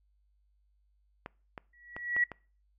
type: clicks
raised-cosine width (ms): 0.5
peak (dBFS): -25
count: 5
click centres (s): 1.261 / 1.578 / 1.965 / 2.165 / 2.317
type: tone with exponential growth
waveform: sine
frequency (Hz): 1929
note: B6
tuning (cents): -41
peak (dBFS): -22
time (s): 1.73-2.24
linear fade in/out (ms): 5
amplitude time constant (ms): 110
effects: noise-tail reverb RT60 0.4 s tail -24 dB re dry + added 50 Hz sine -67 dBFS peak until 2.78 s